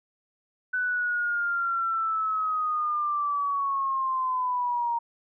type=linear sweep; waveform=sine; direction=down; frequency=1502 to 932.3 Hz; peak=-24 dBFS; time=0.73-4.99 s; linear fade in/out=10 ms; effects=none